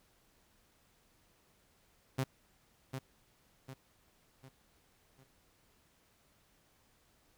sawtooth tone with echo, 132.3 Hz, C3, 20 cents sharp, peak -27 dBFS, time 2.18-2.24 s, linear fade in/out 10 ms, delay 750 ms, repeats 4, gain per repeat -7 dB, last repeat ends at 5.24 s, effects pink hiss -70 dBFS RMS until 7.37 s

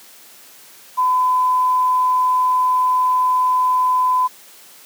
sine tone with quantisation, 1010 Hz, B5, 39 cents sharp, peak -13 dBFS, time 0.97-4.28 s, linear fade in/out 20 ms, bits 7, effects white hiss -44 dBFS RMS until 4.85 s + high-pass 200 Hz 12 dB/octave

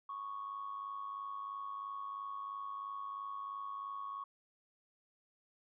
sine tone with amplitude modulation, 1108.7 Hz, C#6, in tune, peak -37 dBFS, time 0.09-4.24 s, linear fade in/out 5 ms, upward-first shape sine, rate 103 Hz, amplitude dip 60%, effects tanh soft clip ceiling -34 dBFS

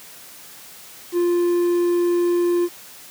triangle tone with quantisation, 349.2 Hz, F4, in tune, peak -14 dBFS, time 1.12-2.69 s, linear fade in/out 50 ms, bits 7, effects white hiss -42 dBFS RMS until 3.1 s + high-pass 100 Hz 12 dB/octave

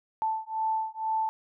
sine beating tone pair, 880 / 882.1 Hz, A5 / A5, 0 / +4 cents, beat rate 2.1 Hz, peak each -30 dBFS, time 0.22-1.29 s, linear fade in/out 0 ms, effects none

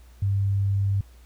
sine tone, 99 Hz, G2, 18 cents sharp, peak -20 dBFS, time 0.22-1.01 s, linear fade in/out 5 ms, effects added 60 Hz sine -47 dBFS peak until 1.25 s + pink hiss -59 dBFS RMS until 1.25 s

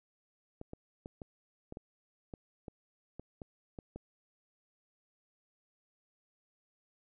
clicks, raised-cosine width 2 ms, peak -30 dBFS, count 12, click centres 0.614 / 0.734 / 1.059 / 1.218 / 1.724 / 1.771 / 2.338 / 2.682 / 3.196 / 3.418 / 3.788 / 3.96 s, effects none

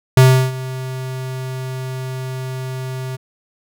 square tone with ADSR envelope, 130 Hz, C3, 11 cents flat, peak -5 dBFS, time 0.17-3.17 s, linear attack 3 ms, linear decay 340 ms, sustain -19 dB, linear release 20 ms, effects none

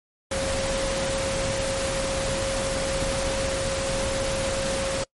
sine tone in noise, 541 Hz, C#5, 42 cents flat, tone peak -26 dBFS, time 0.31-5.04 s, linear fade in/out 5 ms, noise pink, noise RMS -28 dBFS, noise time 0.31-5.04 s, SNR -1 dB, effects noise-tail reverb RT60 0.1 s tail -25 dB re dry + MP3 48 kbps

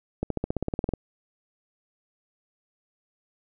accelerating click train, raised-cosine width 2 ms, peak -13 dBFS, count 13, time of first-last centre 0.23-0.937 s, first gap 73 ms, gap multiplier 0.96, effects none

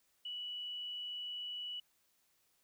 sine tone, 2949 Hz, F#7, 6 cents flat, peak -40 dBFS, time 0.25-1.8 s, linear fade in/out 5 ms, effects white hiss -75 dBFS RMS until 2.63 s

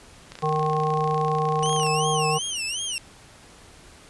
click train, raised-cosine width 0.2 ms, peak -21 dBFS, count 46, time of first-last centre 0.32-1.866 s, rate 29.1 Hz
harmonic tone, 154.3 Hz, D#3, 14 cents flat, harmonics 1 / 3 / 5 / 7, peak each -26 / -26 / -26 / -26 dBFS, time 0.42-2.39 s, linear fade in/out 20 ms
20% pulse tone with vibrato, 2913 Hz, F#7, 28 cents flat, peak -21 dBFS, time 1.63-2.98 s, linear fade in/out 0 ms, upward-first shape sine, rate 2.7 Hz, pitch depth 190 cents each way
effects pink hiss -49 dBFS RMS until 4.09 s + resampled to 24000 Hz

